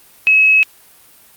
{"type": "tone", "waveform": "sine", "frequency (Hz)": 2570, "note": "E7", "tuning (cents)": -45, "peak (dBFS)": -7, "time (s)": [0.27, 0.63], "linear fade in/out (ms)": 0, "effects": ["white hiss -46 dBFS RMS until 1.36 s", "Opus 32 kbps"]}